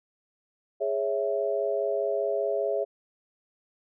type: chord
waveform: sine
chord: C# minor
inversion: second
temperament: equal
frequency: 415.3 / 554.4 / 659.3 Hz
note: G#4 / C#5 / E5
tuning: 0 / 0 / 0 cents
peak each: -29 dBFS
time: 0.8-2.85 s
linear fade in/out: 20 ms
effects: none